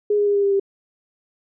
sine tone with pitch steps, 415.3 / 411 / 406.8 / 402.5 / 398.4 / 394.3 Hz, G#4 / G#4 / G#4 / G4 / G4 / G4, 0 / -18 / -36 / +46 / +28 / +10 cents, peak -15 dBFS, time 0.1-0.598 s, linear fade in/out 5 ms, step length 83 ms, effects none

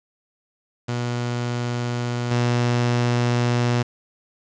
sawtooth tone with level steps, 121 Hz, B2, 35 cents flat, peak -19 / -14 dBFS, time 0.88-3.83 s, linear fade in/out 10 ms, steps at 2.31 s, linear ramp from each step 5 ms, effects resampled to 16000 Hz + 7-bit

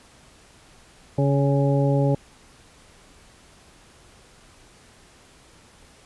harmonic tone with a mistuned harmonic, 140 Hz, C#3, 18 cents sharp, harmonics 1 / 2 / 3 / 4 / 6, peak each -19 / -25 / -27 / -25 / -32 dBFS, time 1.18-2.15 s, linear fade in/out 5 ms, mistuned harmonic 6, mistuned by -22 cents, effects pink hiss -52 dBFS RMS until 6.05 s + resampled to 24000 Hz

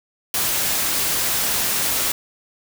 white noise, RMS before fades -21 dBFS, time 0.34-2.12 s, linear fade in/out 2 ms, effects none

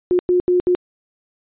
sine tone bursts at uneven times, 359 Hz, F4, 48 cents sharp, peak -12 dBFS, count 4, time 0.11-0.19 / 0.29-0.4 / 0.48-0.6 / 0.67-0.75 s, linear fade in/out 0 ms, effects resampled to 8000 Hz

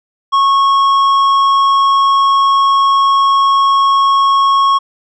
triangle tone with tanh clipping, 1098 Hz, C#6, 17 cents flat, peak -9 dBFS, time 0.32-4.79 s, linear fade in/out 20 ms, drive 12 dB, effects none

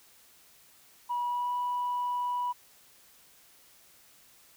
sine tone with pitch glide, 970 to 980.7 Hz, B5 to B5, -31 to -12 cents, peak -27 dBFS, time 1.09-2.53 s, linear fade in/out 20 ms, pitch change +19 cents, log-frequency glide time 1.27-1.52 s, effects tanh soft clip ceiling -25 dBFS + white hiss -59 dBFS RMS until 4.56 s

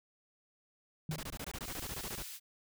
sine tone with exponential decay, 155.56 Hz, D#3, in tune, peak -32 dBFS, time 1.09-1.36 s, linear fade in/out 2 ms, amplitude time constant 57 ms
pink noise bursts, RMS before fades -42 dBFS, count 16, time 1.11-2.225 s, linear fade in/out 2 ms, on 50 ms, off 21 ms
white high-pass noise, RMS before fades -46 dBFS, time 1.62-2.4 s, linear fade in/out 50 ms, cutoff 2000 Hz, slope 12 dB/octave
effects none

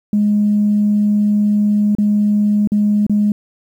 sine tone with dropouts, 208 Hz, G#3, 3 cents sharp, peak -10 dBFS, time 0.13-3.32 s, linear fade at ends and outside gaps 2 ms, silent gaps 1.951-1.984 / 2.674-2.719 / 3.066-3.096 s, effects tanh soft clip ceiling -6 dBFS + 8-bit

